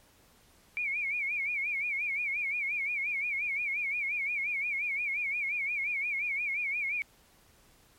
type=tone with vibrato; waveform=sine; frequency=2300 Hz; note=D7; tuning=37 cents flat; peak=-29 dBFS; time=0.77-7.02 s; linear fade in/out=0 ms; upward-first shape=sine; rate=5.7 Hz; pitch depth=120 cents each way; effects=pink hiss -62 dBFS RMS until 7.98 s + MP3 64 kbps